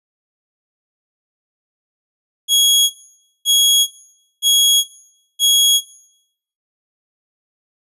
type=tone bursts; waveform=sawtooth; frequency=3322 Hz; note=G#7; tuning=in tune; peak=-7 dBFS; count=4; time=2.48-5.81 s; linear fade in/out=50 ms; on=420 ms; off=550 ms; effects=noise-tail reverb RT60 0.8 s tail -19 dB re dry + resampled to 32000 Hz